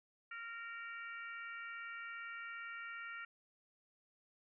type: harmonic tone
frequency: 462.5 Hz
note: A#4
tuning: 14 cents flat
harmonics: 3 / 4 / 5 / 6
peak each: -47 / -50 / -52 / -57 dBFS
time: 0.31-3.25 s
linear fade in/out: 5 ms
effects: none